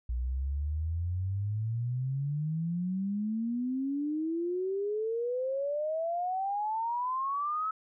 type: exponential sweep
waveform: sine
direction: up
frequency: 58.7 to 1305 Hz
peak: -29 dBFS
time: 0.09-7.71 s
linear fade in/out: 5 ms
effects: none

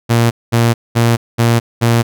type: tone bursts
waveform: sawtooth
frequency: 117 Hz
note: A#2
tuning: 7 cents sharp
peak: -5 dBFS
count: 5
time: 0.09-2.03 s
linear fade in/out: 20 ms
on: 220 ms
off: 210 ms
effects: none

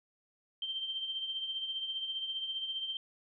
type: tone with tremolo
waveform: sine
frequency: 3136 Hz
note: G7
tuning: in tune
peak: -32 dBFS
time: 0.62-2.97 s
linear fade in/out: 2 ms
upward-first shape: triangle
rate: 15 Hz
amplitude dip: 60%
effects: none

